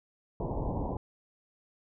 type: low-pass noise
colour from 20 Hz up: pink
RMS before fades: -33 dBFS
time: 0.4-0.97 s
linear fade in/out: 2 ms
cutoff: 1000 Hz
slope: 96 dB/octave
effects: none